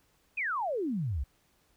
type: exponential sweep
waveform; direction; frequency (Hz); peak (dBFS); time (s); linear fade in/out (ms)
sine; down; 2611 to 59.1; -29; 0.37-1.24; 10
effects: pink hiss -69 dBFS RMS until 1.76 s